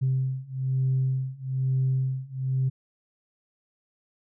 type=beating tone pair; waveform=sine; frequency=130.81 / 131.91 Hz; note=C3 / C3; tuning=0 / +14 cents; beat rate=1.1 Hz; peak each=-26 / -25 dBFS; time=0.01-2.7 s; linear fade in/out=20 ms; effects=tanh soft clip ceiling -17 dBFS